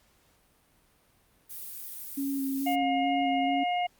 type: noise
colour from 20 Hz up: violet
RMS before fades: -40 dBFS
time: 1.49-2.76 s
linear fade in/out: 20 ms
type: tone with vibrato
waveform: sine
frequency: 273.6 Hz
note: C#4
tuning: 23 cents flat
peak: -28 dBFS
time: 2.17-3.64 s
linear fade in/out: 10 ms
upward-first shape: square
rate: 2.3 Hz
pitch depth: 17 cents each way
type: harmonic tone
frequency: 713 Hz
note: F5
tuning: 36 cents sharp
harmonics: 1 / 3 / 4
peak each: -26 / -36 / -38 dBFS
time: 2.66-3.87 s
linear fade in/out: 10 ms
effects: pink hiss -65 dBFS RMS until 3.99 s + Opus 48 kbps